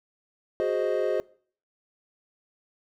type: chord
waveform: triangle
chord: Ab dominant seventh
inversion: third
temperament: equal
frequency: 370 / 415.3 / 523.3 / 622.3 Hz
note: Gb4 / Ab4 / C5 / Eb5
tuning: 0 / 0 / 0 / 0 cents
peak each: -27 dBFS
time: 0.6-1.2 s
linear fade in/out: 0 ms
effects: noise-tail reverb RT60 0.5 s tail -23 dB re dry